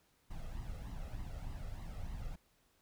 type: noise with flanger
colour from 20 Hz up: brown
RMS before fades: -43 dBFS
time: 0.3-2.36 s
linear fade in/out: 10 ms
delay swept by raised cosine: 1 to 1.55 ms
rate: 3.3 Hz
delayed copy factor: +0.65
effects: pink hiss -73 dBFS RMS until 2.81 s